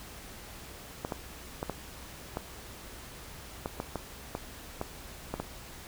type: clicks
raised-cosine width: 1 ms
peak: -18 dBFS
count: 12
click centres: 1.049 / 1.122 / 1.629 / 1.697 / 2.371 / 3.659 / 3.801 / 3.957 / 4.351 / 4.814 / 5.34 / 5.4 s
effects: added 63 Hz sine -53 dBFS peak until 5.87 s + pink hiss -47 dBFS RMS until 5.87 s